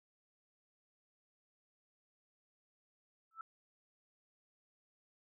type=tone with exponential growth; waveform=sine; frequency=1320 Hz; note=E6; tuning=2 cents sharp; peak=-39 dBFS; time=3.31-3.41 s; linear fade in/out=2 ms; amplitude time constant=20 ms; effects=none